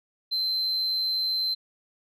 sine tone, 4094 Hz, C8, 38 cents flat, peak -22 dBFS, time 0.31-1.55 s, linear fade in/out 20 ms, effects tanh soft clip ceiling -22 dBFS

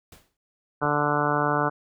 pink noise with exponential decay, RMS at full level -45 dBFS, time 0.12-0.37 s, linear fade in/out 2 ms, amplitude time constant 54 ms
harmonic tone, 147.1 Hz, D3, 3 cents sharp, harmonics 1 / 2 / 3 / 4 / 5 / 6 / 7 / 8 / 9 / 10, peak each -30 / -30 / -30 / -30 / -30 / -30 / -30 / -30 / -30 / -30 dBFS, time 0.81-1.7 s, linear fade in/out 20 ms
clicks, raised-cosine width 2 ms, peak -29 dBFS, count 2, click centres 0.829 / 0.853 s
effects none

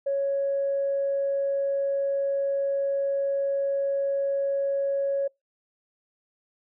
sine tone, 554.4 Hz, C#5, in tune, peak -22 dBFS, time 0.06-5.28 s, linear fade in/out 10 ms, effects noise-tail reverb RT60 0.2 s tail -26 dB re dry + tanh soft clip ceiling -18 dBFS

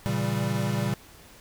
square chord, A# diminished seventh, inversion none, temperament equal, 116.54 / 138.59 / 164.81 / 196 Hz, A#2 / C#3 / E3 / G3, 0 / 0 / 0 / 0 cents, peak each -30 / -31 / -36 / -30 dBFS, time 0.06-0.94 s, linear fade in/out 0 ms, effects pink hiss -51 dBFS RMS until 1.4 s

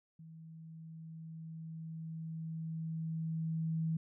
sine tone with level ramp, 161.5 Hz, E3, 35 cents flat, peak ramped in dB -50 to -31 dBFS, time 0.19-3.97 s, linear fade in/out 5 ms, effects none

